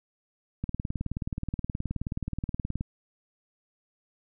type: click train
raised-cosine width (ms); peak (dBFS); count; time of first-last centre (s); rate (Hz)
5; -18; 42; 0.64-2.809; 18.9
effects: none